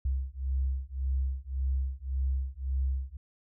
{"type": "beating tone pair", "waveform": "sine", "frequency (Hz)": [65.41, 67.21], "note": ["C2", "C2"], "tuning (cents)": [0, 47], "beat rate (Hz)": 1.8, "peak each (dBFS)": -31, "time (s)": [0.05, 3.17], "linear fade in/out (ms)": 5, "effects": []}